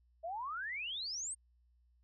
sine exponential sweep, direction up, 629 to 8820 Hz, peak -38 dBFS, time 0.23-1.35 s, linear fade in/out 20 ms, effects added 60 Hz sine -67 dBFS peak until 2.03 s

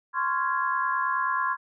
sine chord, Db major seventh, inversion third, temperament just, 1039.4 / 1108.7 / 1385.9 / 1663.1 Hz, C6 / Db6 / F6 / Ab6, -12 / 0 / -14 / +2 cents, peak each -26 / -31 / -32 / -30 dBFS, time 0.13-1.57 s, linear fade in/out 50 ms, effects none

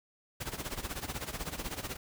pink noise with tremolo, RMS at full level -36 dBFS, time 0.4-1.97 s, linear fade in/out 10 ms, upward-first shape sine, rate 16 Hz, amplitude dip 80%, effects none

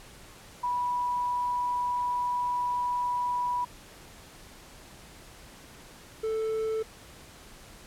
sine / triangle tone pair in turn, 980 / 440.7 Hz, B5 / A4, -14 / +3 cents, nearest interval octave + major second, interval 1383 cents, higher first, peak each -26 / -25 dBFS, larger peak second, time 0.63-3.65 / 6.23-6.83 s, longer first, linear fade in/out 10 ms, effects pink hiss -50 dBFS RMS until 7.86 s + low-pass 12000 Hz 12 dB/octave

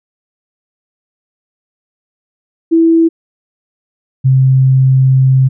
sine tone pair in turn, 329.1 / 131.85 Hz, E4 / C3, -3 / +14 cents, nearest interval octave + major third, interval 1583 cents, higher first, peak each -5 dBFS, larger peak neither, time 2.71-3.09 / 4.24-5.49 s, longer second, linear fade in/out 20 ms, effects none

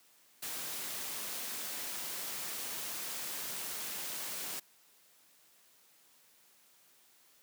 white noise, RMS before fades -40 dBFS, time 0.42-4.6 s, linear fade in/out 10 ms, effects white hiss -65 dBFS RMS until 7.42 s + high-pass 150 Hz 12 dB/octave

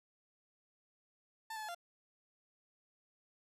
30% pulse tone with pitch steps, 889 / 866 / 856 / 693 Hz, A5 / A5 / A5 / F5, +18 / -28 / -48 / -14 cents, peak -39 dBFS, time 1.5-1.748 s, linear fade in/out 5 ms, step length 62 ms, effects resampled to 32000 Hz

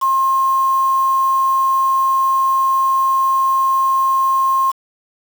sine tone with quantisation, 1066 Hz, C6, 32 cents sharp, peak -12 dBFS, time 0.01-4.72 s, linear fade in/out 20 ms, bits 5, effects none

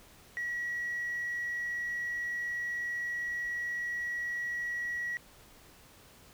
sine tone, 1922 Hz, B6, 48 cents flat, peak -31 dBFS, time 0.37-5.17 s, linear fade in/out 0 ms, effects tanh soft clip ceiling -29 dBFS + pink hiss -57 dBFS RMS until 6.33 s

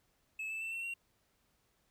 triangle tone with pitch steps, 2598 / 2634 / 2671 / 2708 / 2746 Hz, E7 / E7 / E7 / E7 / F7, -26 / -2 / +22 / +46 / -30 cents, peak -36 dBFS, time 0.39-0.94 s, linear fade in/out 5 ms, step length 110 ms, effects pink hiss -75 dBFS RMS until 1.9 s

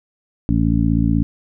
harmonic tone, 56.1 Hz, A1, 34 cents sharp, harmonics 1 / 2 / 3 / 4 / 5, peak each -20 / -20 / -20 / -20 / -20 dBFS, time 0.49-1.23 s, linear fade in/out 0 ms, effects none

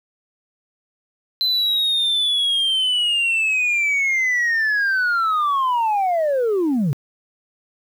sine linear sweep, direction down, 4064 to 126.3 Hz, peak -14 dBFS, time 1.41-6.93 s, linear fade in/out 0 ms, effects tanh soft clip ceiling -15 dBFS + 8-bit

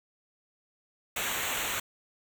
pink noise with comb filter, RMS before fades -32 dBFS, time 1.16-1.8 s, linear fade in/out 5 ms, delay 0.2 ms, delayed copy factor -0.85, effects none

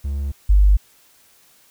triangle / sine tone pair in turn, 70.2 / 49.74 Hz, C#2 / G1, +22 / +26 cents, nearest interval tritone, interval 596 cents, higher first, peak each -19 / -9 dBFS, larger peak second, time 0.04-0.32 / 0.49-0.77 s, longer neither, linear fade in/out 10 ms, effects white hiss -54 dBFS RMS until 1.7 s

